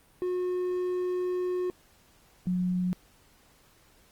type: tone pair in turn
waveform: triangle / sine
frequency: 362.2 / 181.1 Hz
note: F#4 / F#3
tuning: -37 / -37 cents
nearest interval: octave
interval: 1200 cents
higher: first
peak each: -25 dBFS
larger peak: neither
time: 0.22-1.7 / 2.47-2.93 s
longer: first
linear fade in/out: 0 ms
effects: pink hiss -61 dBFS RMS until 4.11 s + Opus 32 kbps